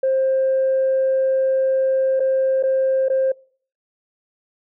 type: tone with dropouts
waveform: sine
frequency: 529 Hz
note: C5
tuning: 19 cents sharp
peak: -14 dBFS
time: 0.03-3.32 s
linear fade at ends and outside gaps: 5 ms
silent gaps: 2.197-2.202 / 2.627-2.635 / 3.085-3.099 s
effects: noise-tail reverb RT60 0.5 s tail -25 dB re dry + tanh soft clip ceiling -12 dBFS